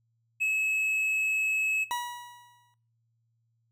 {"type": "tone", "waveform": "triangle", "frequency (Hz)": 2582, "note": "E7", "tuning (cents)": -37, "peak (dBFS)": -23, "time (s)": [0.4, 1.85], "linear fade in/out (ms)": 20}
{"type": "tone with exponential decay", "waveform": "40% pulse", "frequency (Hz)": 967, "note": "B5", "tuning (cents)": -37, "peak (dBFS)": -26, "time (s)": [1.91, 2.74], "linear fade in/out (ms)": 0, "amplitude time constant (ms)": 180}
{"effects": ["noise-tail reverb RT60 0.4 s tail -18 dB re dry", "added 115 Hz sine -70 dBFS peak until 3.71 s"]}